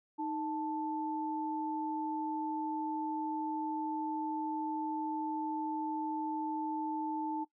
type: tone pair together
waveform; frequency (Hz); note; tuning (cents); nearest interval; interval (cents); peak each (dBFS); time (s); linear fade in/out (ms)
sine; 311.1 / 880; D#4 / A5; 0 / 0; octave + tritone; 1800; -36 / -36; 0.18-7.45; 20
effects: noise-tail reverb RT60 0.1 s tail -18 dB re dry